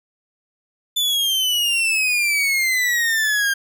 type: exponential sweep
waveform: 40% pulse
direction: down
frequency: 3520 to 1595 Hz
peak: -16 dBFS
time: 0.96-3.54 s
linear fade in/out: 10 ms
effects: none